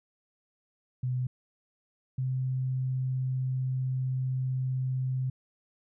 sine tone pair in turn, 126.5 / 129.68 Hz, B2 / C3, +42 / -15 cents, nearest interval unison, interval 43 cents, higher second, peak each -27 dBFS, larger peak neither, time 1.03-1.27 / 2.18-5.3 s, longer second, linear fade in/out 5 ms, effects none

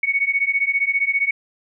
sine beating tone pair, 2217 / 2232 Hz, C#7 / C#7, 0 / +11 cents, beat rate 15 Hz, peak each -20 dBFS, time 0.03-1.31 s, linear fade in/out 5 ms, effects none

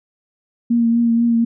sine tone with vibrato, 233.1 Hz, A#3, in tune, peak -12 dBFS, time 0.7-1.45 s, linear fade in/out 10 ms, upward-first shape triangle, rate 4.1 Hz, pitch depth 27 cents each way, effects none

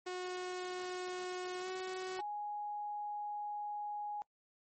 sawtooth tone with pitch glide, 364.3 to 372.2 Hz, F#4 to F#4, -27 to +10 cents, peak -35 dBFS, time 0.06-2.21 s, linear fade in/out 10 ms, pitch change +37 cents, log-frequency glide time 1.6-1.68 s
sine tone, 830.6 Hz, G#5, in tune, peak -38 dBFS, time 2.19-4.22 s, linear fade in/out 0 ms
effects noise-tail reverb RT60 0.1 s tail -23 dB re dry + MP3 32 kbps

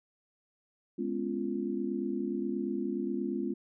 sine chord, C# dominant seventh, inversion second, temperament just, 207.9 / 249.5 / 277.2 / 346.5 Hz, G#3 / B3 / C#4 / E#4, +2 / +18 / 0 / -14 cents, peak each -36 / -36 / -37 / -35 dBFS, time 0.98-3.54 s, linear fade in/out 10 ms, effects none

